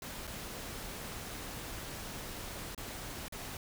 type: noise with dropouts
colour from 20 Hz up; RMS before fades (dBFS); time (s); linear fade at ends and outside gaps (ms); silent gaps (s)
pink; -43; 0.02-3.57; 2; 0.271-0.275 / 2.748-2.777 / 3.283-3.323
effects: none